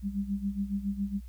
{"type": "tone with tremolo", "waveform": "sine", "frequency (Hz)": 199.3, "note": "G3", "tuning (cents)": 29, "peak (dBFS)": -26, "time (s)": [0.02, 1.21], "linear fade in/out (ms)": 50, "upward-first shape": "sine", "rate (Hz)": 7.2, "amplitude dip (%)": 80, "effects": ["added 60 Hz sine -41 dBFS peak until 1.28 s", "white hiss -66 dBFS RMS until 1.28 s"]}